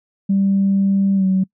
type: tone with pitch glide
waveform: sine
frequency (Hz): 196 to 189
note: G3 to F#3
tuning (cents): 0 to +37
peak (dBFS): -12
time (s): 0.29-1.44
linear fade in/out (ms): 10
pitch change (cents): -63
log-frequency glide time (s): 1.15-1.25
effects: noise-tail reverb RT60 0.1 s tail -25 dB re dry + tanh soft clip ceiling -8 dBFS